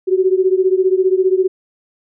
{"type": "beating tone pair", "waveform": "sine", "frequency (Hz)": [370, 385], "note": ["F#4", "G4"], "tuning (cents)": [0, -31], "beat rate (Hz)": 15, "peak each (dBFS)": [-13, -15], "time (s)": [0.07, 1.48], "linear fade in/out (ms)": 20, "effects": []}